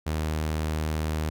sawtooth tone, 77.78 Hz, D#2, in tune, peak -22 dBFS, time 0.06-1.3 s, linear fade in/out 10 ms, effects none

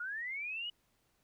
sine linear sweep, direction up, 1396.9 to 2960 Hz, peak -37 dBFS, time 0-0.7 s, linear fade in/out 5 ms, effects pink hiss -75 dBFS RMS until 1.23 s

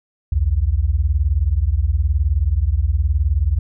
sine beating tone pair, 62.6 / 81.6 Hz, B1 / E2, +24 / -17 cents, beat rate 19 Hz, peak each -17 dBFS, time 0.32-3.59 s, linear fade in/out 5 ms, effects none

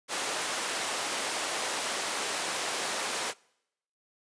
pink high-pass noise, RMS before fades -32 dBFS, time 0.08-3.34 s, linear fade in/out 50 ms, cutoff 510 Hz, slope 12 dB/octave, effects noise-tail reverb RT60 0.8 s tail -25 dB re dry + resampled to 22050 Hz

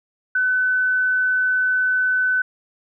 sine tone, 1508 Hz, F#6, 32 cents sharp, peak -16 dBFS, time 0.35-2.42 s, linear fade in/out 5 ms, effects none

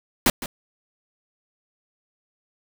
pink noise with echo, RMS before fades -17 dBFS, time 0.26-0.3 s, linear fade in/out 2 ms, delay 160 ms, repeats 1, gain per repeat -14 dB, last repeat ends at 0.46 s, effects none

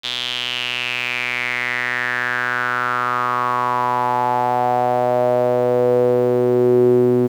sawtooth tone with band-pass filter sweep, 123.47 Hz, B2, in tune, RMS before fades -18 dBFS, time 0.03-7.28 s, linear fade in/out 20 ms, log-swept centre 3500 to 320 Hz, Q 5.5, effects 8-bit

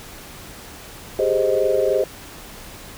sine chord, Ab major seventh, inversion third, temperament equal, 392 / 415.3 / 523.3 / 622.3 Hz, G4 / Ab4 / C5 / Eb5, 0 / 0 / 0 / 0 cents, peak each -22 / -22 / -20 / -22 dBFS, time 1.19-2.04 s, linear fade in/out 2 ms, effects pink hiss -39 dBFS RMS until 2.97 s

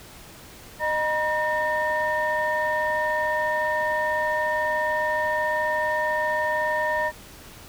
sine tone cluster, 614 / 956 / 1821 Hz, D#5 / A#5 / A#6, -23 / +43 / -41 cents, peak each -25 dBFS, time 0.79-7.12 s, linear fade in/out 50 ms, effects tanh soft clip ceiling -15 dBFS + pink hiss -45 dBFS RMS until 7.68 s

